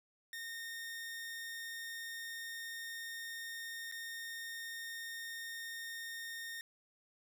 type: tone with dropouts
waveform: sawtooth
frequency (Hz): 1837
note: A#6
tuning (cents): -26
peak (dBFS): -39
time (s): 0.33-6.61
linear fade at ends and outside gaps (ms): 1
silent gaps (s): 3.915-3.922
effects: none